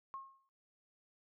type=tone with exponential decay; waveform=sine; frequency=1079 Hz; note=C#6; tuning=47 cents flat; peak=-40 dBFS; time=0.14-0.49 s; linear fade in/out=0 ms; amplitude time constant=75 ms; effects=noise-tail reverb RT60 0.6 s tail -22 dB re dry